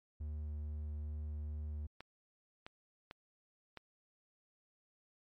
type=tone; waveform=triangle; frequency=75.2 Hz; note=D2; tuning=42 cents sharp; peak=-37 dBFS; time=0.2-1.87 s; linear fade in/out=10 ms
type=clicks; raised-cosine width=0.3 ms; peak=-31 dBFS; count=4; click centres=2.006 / 2.665 / 3.111 / 3.773 s
effects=MP3 64 kbps